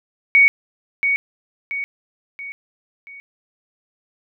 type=tone with echo; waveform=sine; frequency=2236 Hz; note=C#7; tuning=14 cents sharp; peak=-8 dBFS; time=0.35-0.48 s; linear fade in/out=0 ms; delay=680 ms; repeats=4; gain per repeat=-7 dB; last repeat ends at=3.2 s; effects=none